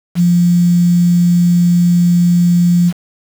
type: tone with quantisation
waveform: sine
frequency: 174.61 Hz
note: F3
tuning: in tune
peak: -7 dBFS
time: 0.15-2.93 s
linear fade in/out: 50 ms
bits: 5
effects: none